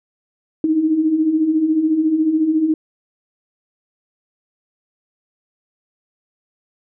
sine beating tone pair, 302.4 / 316.4 Hz, D#4 / D#4, -49 / +29 cents, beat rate 14 Hz, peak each -22 / -14 dBFS, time 0.64-2.74 s, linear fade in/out 2 ms, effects none

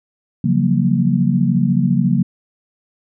sine chord, Gb major seventh, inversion second, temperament equal with one note detuned, 138.59 / 174.61 / 188.78 / 233.1 Hz, Db3 / F3 / Gb3 / Bb3, 0 / 0 / +35 / 0 cents, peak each -18 dBFS, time 0.44-2.23 s, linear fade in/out 5 ms, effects none

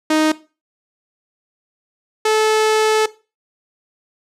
sawtooth tone pair in turn, 311.1 / 434.3 Hz, D#4 / A4, 0 / -23 cents, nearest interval tritone, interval 577 cents, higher second, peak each -9 dBFS, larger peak neither, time 0.1-0.32 / 2.25-3.06 s, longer second, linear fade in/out 5 ms, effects noise-tail reverb RT60 0.3 s tail -17 dB re dry + low-pass 9000 Hz 12 dB/octave

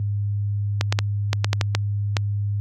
clicks, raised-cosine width 0.2 ms, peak -3 dBFS, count 9, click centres 0.811 / 0.925 / 0.989 / 1.331 / 1.445 / 1.531 / 1.612 / 1.75 / 2.168 s, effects added 102 Hz sine -18 dBFS peak until 2.6 s + high-pass 100 Hz 12 dB/octave

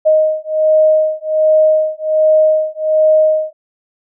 sine beating tone pair, 622.3 / 623.6 Hz, D#5 / D#5, 0 / +4 cents, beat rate 1.3 Hz, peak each -12 dBFS, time 0.05-3.53 s, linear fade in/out 20 ms, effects none

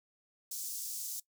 pink high-pass noise, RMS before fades -40 dBFS, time 0.51-1.2 s, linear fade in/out 5 ms, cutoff 5700 Hz, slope 24 dB/octave, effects noise-tail reverb RT60 0.1 s tail -19 dB re dry

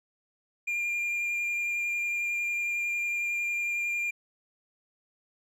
triangle tone with vibrato, 2400 Hz, D7, 37 cents sharp, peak -26 dBFS, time 0.67-4.11 s, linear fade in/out 10 ms, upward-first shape sine, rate 11 Hz, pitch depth 11 cents each way, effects none

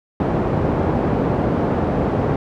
pink band-pass noise, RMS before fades -19 dBFS, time 0.2-2.36 s, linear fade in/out 2 ms, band 100 to 700 Hz, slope 12 dB/octave, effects none

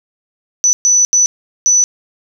sine tone bursts at uneven times, 5970 Hz, F#8, 15 cents sharp, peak -7 dBFS, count 4, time 0.64-0.73 / 0.85-1.05 / 1.13-1.26 / 1.66-1.84 s, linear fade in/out 0 ms, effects none

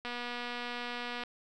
click train, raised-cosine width 0.3 ms, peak -23 dBFS, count 288, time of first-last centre 0.05-1.236 s, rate 242 Hz, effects none

